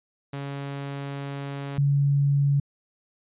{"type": "tone pair in turn", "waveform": ["sawtooth", "sine"], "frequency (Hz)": [140, 141.22], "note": ["C#3", "C#3"], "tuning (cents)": [18, 33], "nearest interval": "unison", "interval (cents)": 15, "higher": "second", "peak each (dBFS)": [-27, -18], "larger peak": "second", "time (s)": [[0.33, 1.78], [1.78, 2.6]], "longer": "first", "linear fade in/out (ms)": 5, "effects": ["resampled to 8000 Hz"]}